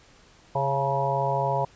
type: harmonic tone with a mistuned harmonic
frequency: 137.4 Hz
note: C#3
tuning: 15 cents flat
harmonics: 1 / 3 / 4 / 5 / 6 / 7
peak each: -29 / -33 / -29 / -29 / -30 / -28 dBFS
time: 0.55-1.65 s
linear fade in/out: 5 ms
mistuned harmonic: 6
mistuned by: +70 cents
effects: pink hiss -55 dBFS RMS until 1.75 s + resampled to 16000 Hz